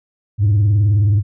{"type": "tone with vibrato", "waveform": "sine", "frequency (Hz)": 102.7, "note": "G#2", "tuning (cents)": -19, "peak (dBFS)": -8, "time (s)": [0.38, 1.23], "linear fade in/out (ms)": 50, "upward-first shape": "triangle", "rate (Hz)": 19, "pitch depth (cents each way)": 130, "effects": ["tanh soft clip ceiling -9 dBFS"]}